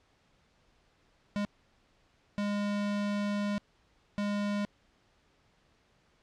square tone bursts at uneven times, 204.6 Hz, G#3, 26 cents flat, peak -30 dBFS, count 3, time 1.36-1.45 / 2.38-3.58 / 4.18-4.65 s, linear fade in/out 0 ms, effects pink hiss -68 dBFS RMS until 6.22 s + low-pass 5000 Hz 12 dB/octave

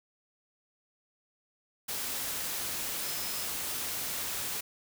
sine tone in noise, 5150 Hz, E8, 41 cents flat, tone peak -43 dBFS, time 3.02-3.45 s, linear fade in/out 10 ms, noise white, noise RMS -35 dBFS, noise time 1.88-4.61 s, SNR -11 dB, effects none

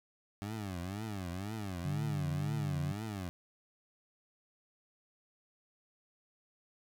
20% pulse tone with vibrato, 98 Hz, G2, in tune, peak -33 dBFS, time 0.42-3.29 s, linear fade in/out 0 ms, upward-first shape triangle, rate 2 Hz, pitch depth 250 cents each way
sine tone with pitch glide, 146.83 to 145.31 Hz, D3 to D3, 0 to -18 cents, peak -33 dBFS, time 1.85-2.92 s, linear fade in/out 5 ms, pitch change -18 cents, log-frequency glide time 2.38-2.62 s
effects none

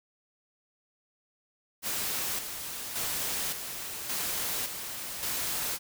white noise with tremolo, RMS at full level -32 dBFS, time 1.82-5.79 s, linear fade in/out 50 ms, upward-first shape square, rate 0.88 Hz, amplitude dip 50%, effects none

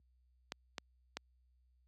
clicks, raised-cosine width 0.2 ms, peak -22 dBFS, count 3, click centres 0.521 / 0.782 / 1.17 s, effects added 62 Hz sine -53 dBFS peak until 1.87 s + high-pass 150 Hz 12 dB/octave

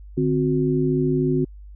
sine tone cluster, 148.5 / 261.9 / 365.7 Hz, D3 / C4 / F#4, +20 / +2 / -20 cents, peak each -22 dBFS, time 0.17-1.45 s, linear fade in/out 10 ms, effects added 50 Hz sine -38 dBFS peak until 1.75 s

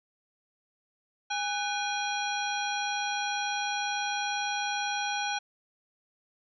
harmonic tone with a mistuned harmonic, 818 Hz, G#5, 26 cents flat, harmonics 1 / 2 / 3 / 4 / 5 / 7, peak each -32 / -35 / -37 / -38 / -39 / -40 dBFS, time 1.3-5.39 s, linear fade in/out 10 ms, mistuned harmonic 2, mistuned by -150 cents, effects none

